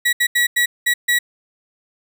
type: tone bursts at uneven times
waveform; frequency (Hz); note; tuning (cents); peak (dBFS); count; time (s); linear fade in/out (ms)
35% pulse; 1929; B6; -41; -12; 6; 0.05-0.13 / 0.2-0.27 / 0.35-0.47 / 0.56-0.66 / 0.86-0.94 / 1.08-1.19; 10
effects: none